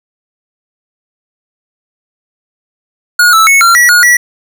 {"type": "tone with pitch steps", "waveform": "square", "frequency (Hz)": [1441, 1315, 2204, 1372, 1934, 1440, 1941], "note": ["F#6", "E6", "C#7", "F6", "B6", "F#6", "B6"], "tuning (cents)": [-46, -5, -11, -31, -37, -47, -31], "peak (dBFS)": -4, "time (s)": [3.19, 4.17], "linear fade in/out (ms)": 5, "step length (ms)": 140, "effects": []}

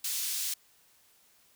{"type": "high-pass noise", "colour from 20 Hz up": "pink", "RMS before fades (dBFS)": -33, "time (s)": [0.04, 0.54], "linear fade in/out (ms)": 5, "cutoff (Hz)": 4700, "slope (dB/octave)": 12, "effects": ["white hiss -64 dBFS RMS until 1.55 s"]}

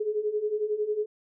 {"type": "beating tone pair", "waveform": "sine", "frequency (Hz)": [415.3, 426.3], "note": ["G#4", "G#4"], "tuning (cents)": [0, 45], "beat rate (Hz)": 11, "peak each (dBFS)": [-31, -27], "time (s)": [0, 1.06], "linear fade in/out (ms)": 10, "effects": []}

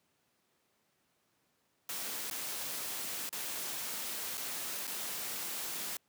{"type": "noise with dropouts", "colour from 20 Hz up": "white", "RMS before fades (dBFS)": -39, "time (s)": [1.89, 5.97], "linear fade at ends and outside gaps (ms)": 2, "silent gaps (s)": [[2.3, 2.31], [3.292, 3.327], [4.373, 4.377], [4.871, 4.876]], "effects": ["pink hiss -75 dBFS RMS until 6.08 s", "high-pass 150 Hz 12 dB/octave"]}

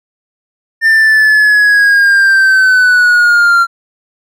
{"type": "linear sweep", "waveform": "triangle", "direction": "down", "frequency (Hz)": [1801, 1372], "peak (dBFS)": -3, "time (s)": [0.81, 3.67], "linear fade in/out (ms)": 50, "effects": []}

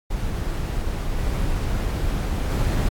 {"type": "noise with level steps", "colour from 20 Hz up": "brown", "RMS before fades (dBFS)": [-25, -23, -20], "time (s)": [0.1, 2.89], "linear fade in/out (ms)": 10, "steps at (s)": [1.18, 2.49], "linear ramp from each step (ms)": 20, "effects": ["AAC 64 kbps"]}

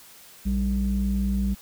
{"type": "tone pair together", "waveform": "sine", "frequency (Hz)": [58.35, 196], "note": ["A#1", "G3"], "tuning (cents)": [2, 0], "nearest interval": "octave + major sixth", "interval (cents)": 2098, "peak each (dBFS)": [-23, -23], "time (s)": [0.45, 1.55], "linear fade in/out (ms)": 20, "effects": ["tanh soft clip ceiling -16 dBFS", "white hiss -49 dBFS RMS until 1.61 s"]}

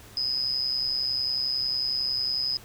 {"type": "tone with amplitude modulation", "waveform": "sine", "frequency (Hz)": 5040, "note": "D#8", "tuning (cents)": 21, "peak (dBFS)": -21, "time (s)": [0.17, 2.57], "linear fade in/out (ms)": 2, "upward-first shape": "sine", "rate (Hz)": 131, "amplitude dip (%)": 80, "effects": ["added 105 Hz sine -54 dBFS peak until 2.64 s", "pink hiss -49 dBFS RMS until 2.64 s"]}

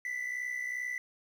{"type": "tone pair together", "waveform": "triangle", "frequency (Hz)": [1975.5, 2038], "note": ["B6", "C7"], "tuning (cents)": [0, -46], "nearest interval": "minor second", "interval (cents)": 54, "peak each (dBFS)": [-32, -37], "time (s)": [0.05, 0.98], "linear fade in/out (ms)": 2, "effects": ["tanh soft clip ceiling -28 dBFS", "10-bit"]}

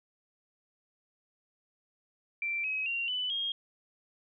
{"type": "tone with pitch steps", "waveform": "sine", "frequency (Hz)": [2349, 2547, 2761, 2994, 3246], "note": ["D7", "D#7", "F7", "F#7", "G#7"], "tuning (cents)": [0, 40, -20, 20, -40], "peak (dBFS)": -30, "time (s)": [2.42, 3.52], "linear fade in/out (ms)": 2, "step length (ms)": 220, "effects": []}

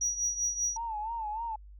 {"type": "tone with tremolo", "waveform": "sine", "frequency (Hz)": 5790, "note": "F#8", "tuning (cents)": -38, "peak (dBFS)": -24, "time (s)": [0.01, 0.77], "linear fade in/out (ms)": 5, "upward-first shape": "triangle", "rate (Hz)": 5.1, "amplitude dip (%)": 80}
{"type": "tone with vibrato", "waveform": "sine", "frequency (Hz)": 885, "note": "A5", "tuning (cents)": 10, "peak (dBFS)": -32, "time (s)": [0.76, 1.56], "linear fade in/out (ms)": 5, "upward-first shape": "sine", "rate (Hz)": 3.3, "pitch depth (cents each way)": 97}
{"effects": ["tanh soft clip ceiling -22 dBFS", "added 50 Hz sine -47 dBFS peak until 1.79 s"]}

